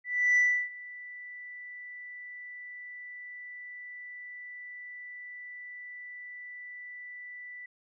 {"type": "tone with ADSR envelope", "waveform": "sine", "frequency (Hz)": 1975.5, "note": "B6", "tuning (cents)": 0, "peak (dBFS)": -18, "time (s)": [0.04, 7.66], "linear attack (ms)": 330, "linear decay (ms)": 320, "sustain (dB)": -23, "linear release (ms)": 5, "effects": ["tanh soft clip ceiling -18 dBFS"]}